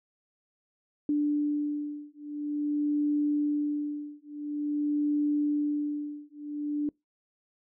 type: beating tone pair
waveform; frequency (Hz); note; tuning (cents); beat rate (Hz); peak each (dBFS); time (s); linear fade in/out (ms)
sine; 294.2 / 294.68; D4 / D4; +3 / +6; 0.48; -29; 1.09-6.89; 2
effects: noise-tail reverb RT60 0.2 s tail -26 dB re dry